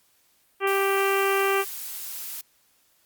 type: harmonic tone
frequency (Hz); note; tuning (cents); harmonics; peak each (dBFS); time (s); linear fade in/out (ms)
392; G4; 0; 1 / 2 / 3 / 4 / 5 / 6 / 7 / 8; -23 / -30 / -27 / -31 / -33 / -32 / -33 / -39; 0.6-1.65; 50
type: noise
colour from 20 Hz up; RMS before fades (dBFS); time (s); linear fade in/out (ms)
blue; -35; 0.67-2.41; 2
effects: white hiss -64 dBFS RMS until 3.05 s + Opus 48 kbps